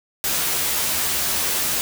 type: noise with comb filter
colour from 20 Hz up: white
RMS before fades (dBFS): -22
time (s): 0.24-1.81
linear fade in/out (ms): 0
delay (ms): 13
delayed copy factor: +0.8
effects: none